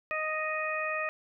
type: harmonic tone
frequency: 622.3 Hz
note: D#5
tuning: in tune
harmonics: 1 / 2 / 3 / 4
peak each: -35 / -35 / -35 / -35 dBFS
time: 0.11-1.09 s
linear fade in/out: 0 ms
effects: none